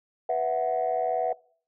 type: chord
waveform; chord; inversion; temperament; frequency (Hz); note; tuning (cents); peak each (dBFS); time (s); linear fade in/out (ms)
sine; B suspended fourth; none; equal; 493.9 / 659.3 / 740; B4 / E5 / F#5; 0 / 0 / 0; -29 / -26 / -26; 0.29-1.33; 5
effects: noise-tail reverb RT60 0.5 s tail -23 dB re dry + tanh soft clip ceiling -17 dBFS